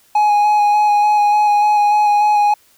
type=tone with vibrato; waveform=triangle; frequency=834 Hz; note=G#5; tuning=7 cents sharp; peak=-8 dBFS; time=0.15-2.54 s; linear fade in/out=5 ms; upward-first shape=square; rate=3.4 Hz; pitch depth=13 cents each way; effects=white hiss -53 dBFS RMS until 2.77 s